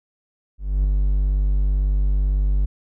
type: tone with ADSR envelope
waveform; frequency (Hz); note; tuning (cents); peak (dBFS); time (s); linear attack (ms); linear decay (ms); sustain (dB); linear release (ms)
triangle; 49; G1; 0; -12; 0.58-2.66; 260; 3; -2; 12
effects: none